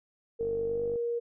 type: tone with pitch glide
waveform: sine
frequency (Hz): 460 to 471.6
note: A#4 to A#4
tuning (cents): -23 to +20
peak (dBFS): -28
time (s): 0.39-1.2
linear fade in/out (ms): 20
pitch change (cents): +43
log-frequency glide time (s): 0.66-0.81
type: click train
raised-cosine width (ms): 2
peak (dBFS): -30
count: 28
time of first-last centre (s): 0.41-0.958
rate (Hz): 49.3
effects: none